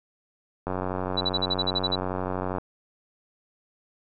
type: click train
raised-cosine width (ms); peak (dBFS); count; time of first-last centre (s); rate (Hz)
1; -15; 178; 0.67-2.584; 92.5
type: tone bursts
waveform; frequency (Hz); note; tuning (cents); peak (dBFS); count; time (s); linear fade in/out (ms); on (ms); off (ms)
sine; 3951; B7; 0; -22; 10; 1.17-1.957; 10; 40; 43
effects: none